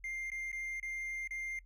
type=tone with dropouts; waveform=triangle; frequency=2104 Hz; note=C7; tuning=9 cents sharp; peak=-36 dBFS; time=0.04-1.59 s; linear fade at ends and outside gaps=2 ms; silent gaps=0.302-0.317 / 0.517-0.528 / 0.799-0.828 / 1.275-1.308 s; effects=noise-tail reverb RT60 0.1 s tail -22 dB re dry + added 43 Hz sine -55 dBFS peak until 1.65 s